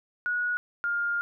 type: tone pair in turn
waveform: sine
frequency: 1457 / 1409 Hz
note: F#6 / F6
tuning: -27 / +15 cents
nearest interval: minor second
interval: 58 cents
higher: first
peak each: -25 dBFS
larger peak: neither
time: 0.26-0.57 / 0.84-1.21 s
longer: second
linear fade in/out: 0 ms
effects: none